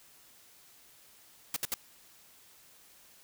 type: noise bursts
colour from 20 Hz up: white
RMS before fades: -32 dBFS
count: 3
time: 1.54-1.741 s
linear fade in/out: 2 ms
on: 23 ms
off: 66 ms
effects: white hiss -59 dBFS RMS until 3.23 s